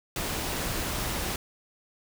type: noise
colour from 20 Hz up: pink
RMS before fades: -31 dBFS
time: 0.16-1.36 s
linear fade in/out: 2 ms
effects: none